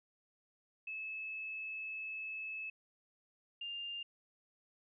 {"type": "tone pair in turn", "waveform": "sine", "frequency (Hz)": [2600, 2802], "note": ["E7", "F7"], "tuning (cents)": [-24, 5], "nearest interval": "minor second", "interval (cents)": 129, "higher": "second", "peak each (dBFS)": [-40, -40], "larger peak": "neither", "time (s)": [[0.87, 2.7], [3.61, 4.03]], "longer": "first", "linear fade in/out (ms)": 5, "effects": []}